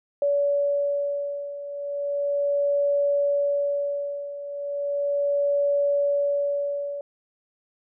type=beating tone pair; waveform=sine; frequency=570 / 570.36 Hz; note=C#5 / C#5; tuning=+48 / +49 cents; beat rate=0.36 Hz; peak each=-27 / -23 dBFS; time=0.22-7.01 s; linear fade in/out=2 ms; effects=none